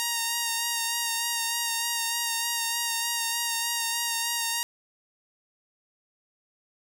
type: tone with vibrato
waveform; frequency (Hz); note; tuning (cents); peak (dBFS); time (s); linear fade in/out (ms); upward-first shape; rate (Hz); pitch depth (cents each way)
5% pulse; 932; A#5; -1; -14; 0-4.63; 0; sine; 3.3; 22
effects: none